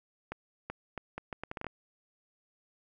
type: accelerating click train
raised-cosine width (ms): 0.5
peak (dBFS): -22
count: 11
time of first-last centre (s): 0.32-1.667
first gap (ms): 380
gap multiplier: 0.73
effects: none